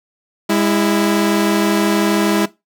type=tone pair together; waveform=sawtooth; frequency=204.3 / 329.6 Hz; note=G#3 / E4; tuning=-28 / 0 cents; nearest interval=minor sixth; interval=828 cents; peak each=-12 dBFS; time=0.49-2.46 s; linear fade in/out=10 ms; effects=noise-tail reverb RT60 0.2 s tail -18 dB re dry